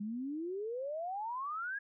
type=exponential sweep; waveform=sine; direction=up; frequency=199.9 to 1686 Hz; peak=-36 dBFS; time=0-1.79 s; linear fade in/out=10 ms; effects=none